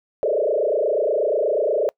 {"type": "tone with frequency modulation", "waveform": "sine", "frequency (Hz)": 518, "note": "C5", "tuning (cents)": -17, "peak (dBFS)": -17, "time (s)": [0.23, 1.89], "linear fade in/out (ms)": 0, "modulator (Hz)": 28.3, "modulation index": 3.8, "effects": ["noise-tail reverb RT60 0.1 s tail -25 dB re dry"]}